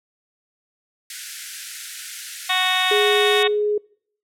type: high-pass noise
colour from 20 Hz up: white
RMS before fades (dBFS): -32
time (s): 1.1-3.43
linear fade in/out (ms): 2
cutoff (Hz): 1400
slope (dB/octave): 96
type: harmonic tone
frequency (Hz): 370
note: F#4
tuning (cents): 0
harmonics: 2 / 3 / 4 / 5 / 6 / 7 / 8 / 9 / 10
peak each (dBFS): -25 / -26 / -30 / -25 / -28 / -27 / -30 / -28 / -23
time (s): 2.49-3.48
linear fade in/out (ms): 10
type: tone with pitch glide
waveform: sine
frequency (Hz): 415.3 to 417.9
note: G#4 to G#4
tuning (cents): 0 to +11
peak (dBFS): -17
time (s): 2.91-3.78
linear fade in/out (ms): 5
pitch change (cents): +11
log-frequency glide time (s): 3.26-3.51
effects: noise-tail reverb RT60 0.6 s tail -25 dB re dry + low-pass 11000 Hz 12 dB/octave